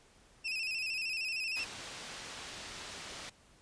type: tone with vibrato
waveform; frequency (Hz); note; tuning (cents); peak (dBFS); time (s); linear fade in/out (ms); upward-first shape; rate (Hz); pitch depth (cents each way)
30% pulse; 2606; E7; -20; -31; 0.44-1.65; 20; square; 13; 54
type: low-pass noise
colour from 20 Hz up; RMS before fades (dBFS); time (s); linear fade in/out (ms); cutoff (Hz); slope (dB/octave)
white; -46; 1.56-3.3; 10; 5200; 12
effects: pink hiss -63 dBFS RMS until 3.61 s + resampled to 22050 Hz